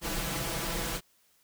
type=noise with comb filter; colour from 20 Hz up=pink; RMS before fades=-33 dBFS; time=0.01-1.01 s; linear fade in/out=50 ms; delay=6 ms; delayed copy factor=+0.8; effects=white hiss -67 dBFS RMS until 1.43 s